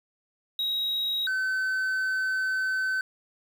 triangle tone pair in turn, 3814 / 1525.9 Hz, A#7 / G6, +39 / -47 cents, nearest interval octave + major third, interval 1586 cents, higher first, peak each -24 / -23 dBFS, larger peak second, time 0.59-1.27 / 1.27-3.01 s, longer second, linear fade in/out 2 ms, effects 9-bit

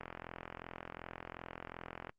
click train, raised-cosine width 0.5 ms, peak -28 dBFS, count 90, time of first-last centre 0.01-2.094 s, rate 42.7 Hz, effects noise-tail reverb RT60 0.1 s tail -24 dB re dry + Opus 32 kbps

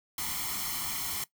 white noise with comb filter, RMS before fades -34 dBFS, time 0.18-1.24 s, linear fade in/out 2 ms, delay 0.94 ms, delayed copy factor +0.7, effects noise-tail reverb RT60 0.1 s tail -18 dB re dry

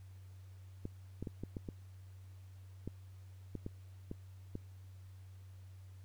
clicks, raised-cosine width 3 ms, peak -28 dBFS, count 11, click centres 0.854 / 1.226 / 1.272 / 1.436 / 1.568 / 1.688 / 2.876 / 3.553 / 3.664 / 4.114 / 4.554 s, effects added 94 Hz sine -51 dBFS peak until 6.04 s + pink hiss -70 dBFS RMS until 6.04 s

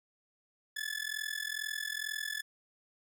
sawtooth tone with amplitude modulation, 1726 Hz, A6, 34 cents flat, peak -28 dBFS, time 0.76-2.42 s, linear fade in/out 10 ms, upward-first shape sine, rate 42.2 Hz, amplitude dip 90%, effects none

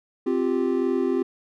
triangle chord, C suspended fourth, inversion none, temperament equal, 261.6 / 349.2 / 392 Hz, C4 / F4 / G4, 0 / 0 / 0 cents, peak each -23 dBFS, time 0.26-1.23 s, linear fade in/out 10 ms, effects none

